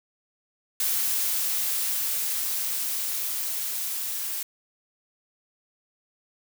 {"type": "noise with level ramp", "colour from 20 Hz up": "blue", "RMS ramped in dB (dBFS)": [-25, -31], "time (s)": [0.8, 4.43], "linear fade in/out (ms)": 2, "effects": []}